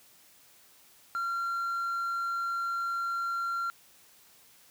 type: tone with hard clipping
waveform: sine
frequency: 1375 Hz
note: F6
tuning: 27 cents flat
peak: -30 dBFS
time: 1.15-3.7 s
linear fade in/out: 0 ms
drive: 2 dB
effects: white hiss -59 dBFS RMS until 4.7 s + high-pass 60 Hz 12 dB/octave